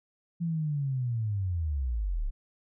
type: linear sweep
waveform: sine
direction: down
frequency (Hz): 171.7 to 30.52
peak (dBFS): -27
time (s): 0.4-2.31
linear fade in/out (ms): 20
effects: none